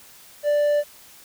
triangle tone, 587.3 Hz, D5, in tune, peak -15 dBFS, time 0.43-0.84 s, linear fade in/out 50 ms, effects white hiss -48 dBFS RMS until 1.24 s

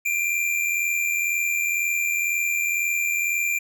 square tone pair together, 2365 / 2447 Hz, D7 / D#7, +12 / -29 cents, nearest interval minor second, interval 59 cents, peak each -23 / -29 dBFS, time 0.05-3.59 s, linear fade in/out 10 ms, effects none

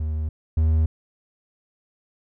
triangle tone pair in turn, 77.6 / 79.23 Hz, D#2 / D#2, -4 / +32 cents, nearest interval unison, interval 36 cents, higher second, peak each -21 / -14 dBFS, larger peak second, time 0-0.29 / 0.57-0.86 s, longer neither, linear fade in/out 5 ms, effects none

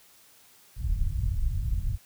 pink low-pass noise, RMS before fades -27 dBFS, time 0.76-1.98 s, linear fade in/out 50 ms, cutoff 110 Hz, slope 24 dB/octave, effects white hiss -57 dBFS RMS until 2.05 s

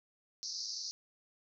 white band-pass noise, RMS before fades -41 dBFS, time 0.43-0.91 s, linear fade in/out 0 ms, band 4300 to 6000 Hz, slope 96 dB/octave, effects none

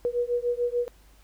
sine beating tone pair, 480 / 486.8 Hz, B4 / B4, -49 / -25 cents, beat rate 6.8 Hz, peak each -27 dBFS, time 0.05-0.88 s, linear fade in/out 0 ms, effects added 50 Hz sine -54 dBFS peak until 1.23 s + pink hiss -60 dBFS RMS until 1.23 s

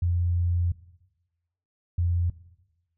sine tone pair in turn, 87.1 / 86.74 Hz, F2 / F2, -4 / -11 cents, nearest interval unison, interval 7 cents, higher first, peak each -21 dBFS, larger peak neither, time 0.02-0.72 / 1.98-2.3 s, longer first, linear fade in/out 5 ms, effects noise-tail reverb RT60 1.0 s tail -17 dB re dry

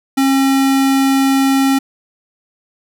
square tone, 270 Hz, C#4, 45 cents flat, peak -11 dBFS, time 0.17-1.79 s, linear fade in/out 10 ms, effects none

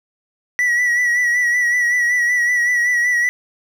triangle tone with vibrato, 1941 Hz, B6, 31 cents flat, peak -12 dBFS, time 0.59-3.29 s, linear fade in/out 0 ms, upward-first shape sine, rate 5.3 Hz, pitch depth 40 cents each way, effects none

